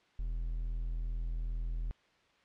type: tone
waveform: triangle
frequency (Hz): 41.2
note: E1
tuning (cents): 0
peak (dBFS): -31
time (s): 0.19-1.91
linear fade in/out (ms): 0
effects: white hiss -67 dBFS RMS until 2.44 s + low-pass 3000 Hz 12 dB/octave